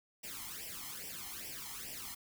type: noise with flanger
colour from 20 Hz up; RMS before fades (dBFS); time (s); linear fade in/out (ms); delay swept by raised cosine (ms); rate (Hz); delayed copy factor
white; -45; 0.23-2.15; 10; 0.37 to 0.98; 2.4; +0.8
effects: none